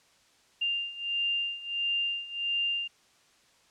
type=beating tone pair; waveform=sine; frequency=2794 / 2795.5 Hz; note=F7 / F7; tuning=0 / +1 cents; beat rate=1.5 Hz; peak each=-33 / -30 dBFS; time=0.61-2.88 s; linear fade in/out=10 ms; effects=white hiss -63 dBFS RMS until 3.7 s + low-pass 7000 Hz 12 dB/octave